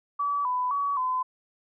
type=tone with pitch steps; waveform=sine; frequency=1147 / 999 / 1133 / 1018 Hz; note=D6 / B5 / C#6 / C6; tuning=-41 / +20 / +37 / -48 cents; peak=-24 dBFS; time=0.19-1.23 s; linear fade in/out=10 ms; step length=260 ms; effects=none